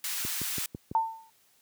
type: high-pass noise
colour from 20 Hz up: white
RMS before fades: -33 dBFS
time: 0.04-0.66 s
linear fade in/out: 2 ms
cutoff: 1300 Hz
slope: 12 dB/octave
type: click train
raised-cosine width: 3 ms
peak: -23 dBFS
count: 5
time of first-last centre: 0.25-0.914 s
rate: 6.02 Hz
type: tone with exponential decay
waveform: sine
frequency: 897 Hz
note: A5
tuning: 33 cents sharp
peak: -19 dBFS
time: 0.95-1.3 s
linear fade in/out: 1 ms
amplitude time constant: 76 ms
effects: white hiss -65 dBFS RMS until 1.61 s + high-pass 80 Hz 12 dB/octave